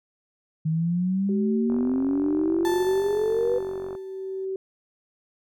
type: exponential sweep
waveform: sine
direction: up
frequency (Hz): 155.56 to 494.1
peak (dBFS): -21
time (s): 0.65-3.59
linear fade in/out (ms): 10
type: tone with tremolo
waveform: sine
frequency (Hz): 382.4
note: G4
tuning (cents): -43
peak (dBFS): -26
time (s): 1.29-4.56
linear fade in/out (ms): 2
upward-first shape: triangle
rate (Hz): 1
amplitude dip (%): 60
type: click train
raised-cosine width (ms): 1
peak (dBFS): -25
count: 105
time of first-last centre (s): 1.7-3.951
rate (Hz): 46.2
type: tone with exponential decay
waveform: 35% pulse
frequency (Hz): 880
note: A5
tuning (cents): 0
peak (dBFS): -25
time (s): 2.65-4.45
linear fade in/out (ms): 0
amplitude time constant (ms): 390
effects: none